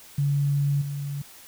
sine tone with level steps, 142.1 Hz, C#3, 43 cents sharp, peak -20 / -28 dBFS, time 0.18-1.22 s, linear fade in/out 5 ms, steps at 0.81 s, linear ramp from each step 10 ms, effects white hiss -48 dBFS RMS until 1.47 s

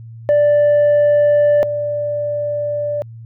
sine tone pair in turn, 587 / 587 Hz, D5 / D5, -1 / -1 cents, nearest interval unison, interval 0 cents, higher neither, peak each -7 / -17 dBFS, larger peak first, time 0.29-1.63 / 1.63-3.02 s, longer second, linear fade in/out 0 ms, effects tanh soft clip ceiling -8 dBFS + added 114 Hz sine -32 dBFS peak until 3.25 s

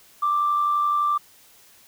sine tone with amplitude modulation, 1178 Hz, D6, 5 cents sharp, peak -16 dBFS, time 0.22-1.18 s, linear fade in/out 10 ms, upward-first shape sine, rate 91.7 Hz, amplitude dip 40%, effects tanh soft clip ceiling -13 dBFS + white hiss -53 dBFS RMS until 1.87 s

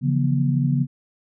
sine tone cluster, 139.1 / 163.9 / 176.4 / 240.7 Hz, C#3 / E3 / F3 / B3, +6 / -10 / +18 / -44 cents, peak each -19 / -27 / -27 / -24 dBFS, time 0.01-0.87 s, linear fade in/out 50 ms, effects none

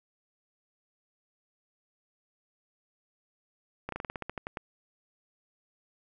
slowing click train, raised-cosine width 0.5 ms, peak -20 dBFS, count 12, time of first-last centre 3.89-4.572 s, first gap 33 ms, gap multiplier 1.12, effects none

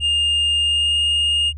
triangle tone with pitch glide, 2820 to 2838 Hz, F7 to F7, +16 to +27 cents, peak -14 dBFS, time 0-1.53 s, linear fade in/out 50 ms, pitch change +11 cents, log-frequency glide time 0.6-0.97 s, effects added 75 Hz sine -29 dBFS peak until 1.57 s + resampled to 24000 Hz

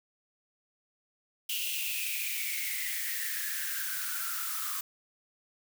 blue noise with high-pass filter sweep, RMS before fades -34 dBFS, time 1.49-4.81 s, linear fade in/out 5 ms, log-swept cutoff 2900 to 1200 Hz, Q 9.4, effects none

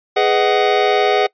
square chord, G# minor seventh, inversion none, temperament just, 415.3 / 498.4 / 623 / 747.5 Hz, G#4 / B4 / D#5 / F#5, 0 / +16 / +2 / +17 cents, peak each -17 / -21 / -22 / -17 dBFS, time 0.16-1.27 s, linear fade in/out 10 ms, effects noise-tail reverb RT60 0.1 s tail -23 dB re dry + resampled to 11025 Hz

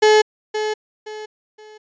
35% pulse tone with echo, 428.3 Hz, A4, 47 cents flat, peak -8 dBFS, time 0.02-0.22 s, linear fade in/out 10 ms, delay 520 ms, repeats 3, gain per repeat -10 dB, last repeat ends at 1.78 s, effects resampled to 16000 Hz

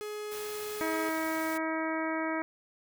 45% pulse tone, 420.9 Hz, G#4, 23 cents sharp, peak -36 dBFS, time 0.01-1.09 s, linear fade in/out 0 ms
white noise, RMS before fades -44 dBFS, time 0.31-1.58 s, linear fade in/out 10 ms
harmonic tone, 319.8 Hz, D#4, 48 cents sharp, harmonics 1 / 2 / 3 / 4 / 5 / 6 / 7, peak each -33 / -36 / -38 / -39 / -40 / -41 / -41 dBFS, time 0.81-2.42 s, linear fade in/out 0 ms
effects none

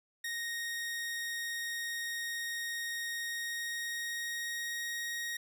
sawtooth tone with pitch glide, 1864.7 to 1877.7 Hz, A#6 to A#6, 0 to +12 cents, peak -32 dBFS, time 0.24-5.37 s, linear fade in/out 5 ms, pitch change +12 cents, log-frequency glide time 3.15-4.84 s, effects none

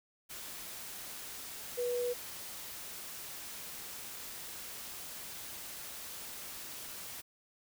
sine tone in noise, 487.6 Hz, B4, 22 cents flat, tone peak -31 dBFS, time 1.77-2.14 s, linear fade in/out 20 ms, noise white, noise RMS -45 dBFS, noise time 0.29-7.22 s, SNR +11 dB, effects none

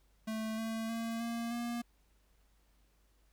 square tone with pitch steps, 219.7 / 223.9 / 228.2 / 232.6 / 237.1 Hz, A3 / A3 / A#3 / A#3 / A#3, -2 / +30 / -37 / -4 / +30 cents, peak -36 dBFS, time 0.27-1.82 s, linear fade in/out 10 ms, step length 310 ms, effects added 50 Hz sine -67 dBFS peak until 3.32 s + pink hiss -74 dBFS RMS until 3.32 s

